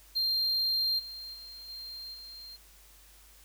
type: tone with level steps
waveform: triangle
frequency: 4186 Hz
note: C8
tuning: in tune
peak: -25 / -39 / -43 / -39 / -43 dBFS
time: 0.15-2.57 s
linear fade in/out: 20 ms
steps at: 0.98 / 1.33 / 1.68 / 2.13 s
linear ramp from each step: 20 ms
effects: added 50 Hz sine -58 dBFS peak until 3.44 s + white hiss -58 dBFS RMS until 3.44 s